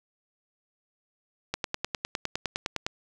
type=click train; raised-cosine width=0.2 ms; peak=-11 dBFS; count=14; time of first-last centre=1.54-2.865 s; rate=9.81 Hz; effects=none